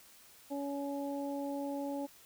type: harmonic tone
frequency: 281.5 Hz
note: C#4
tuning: 27 cents sharp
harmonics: 1 / 2 / 3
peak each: -37 / -40 / -44 dBFS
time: 0.5-2.07 s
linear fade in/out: 20 ms
effects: white hiss -59 dBFS RMS until 2.25 s